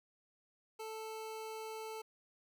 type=tone; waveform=25% pulse; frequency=440 Hz; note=A4; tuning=in tune; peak=-39 dBFS; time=0.79-2.02 s; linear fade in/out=10 ms; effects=none